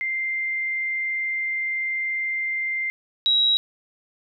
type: tone pair in turn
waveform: sine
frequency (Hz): 2093 / 3856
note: C7 / B7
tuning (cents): 0 / -42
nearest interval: major seventh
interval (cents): 1058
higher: second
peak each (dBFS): -23 / -16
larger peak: second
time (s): 0.01-2.9 / 3.26-3.57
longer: first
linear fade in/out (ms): 0
effects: none